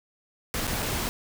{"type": "noise with dropouts", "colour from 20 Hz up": "pink", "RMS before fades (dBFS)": -29, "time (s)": [0.54, 1.09], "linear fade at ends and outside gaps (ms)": 0, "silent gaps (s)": [[0.67, 0.676], [0.823, 0.827]], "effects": []}